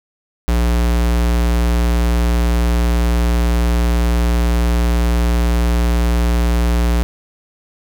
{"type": "tone", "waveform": "square", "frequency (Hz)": 59, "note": "A#1", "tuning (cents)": 22, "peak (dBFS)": -13, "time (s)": [0.48, 7.03], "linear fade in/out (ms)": 0, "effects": []}